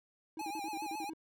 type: tone bursts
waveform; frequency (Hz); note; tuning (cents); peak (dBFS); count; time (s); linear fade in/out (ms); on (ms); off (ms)
triangle; 320; D#4; +49; -39; 9; 0.37-1.135; 2; 45; 45
type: tone with vibrato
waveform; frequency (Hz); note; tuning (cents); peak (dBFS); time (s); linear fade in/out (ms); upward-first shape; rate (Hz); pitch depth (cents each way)
square; 827; G#5; -8; -39; 0.39-1.1; 5; triangle; 7.3; 93
effects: none